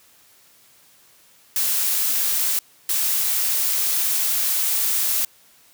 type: noise bursts at uneven times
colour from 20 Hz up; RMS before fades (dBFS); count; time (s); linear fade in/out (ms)
blue; -21; 2; 1.56-2.59 / 2.89-5.25; 2
effects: white hiss -54 dBFS RMS until 5.73 s + high-pass 60 Hz 12 dB/octave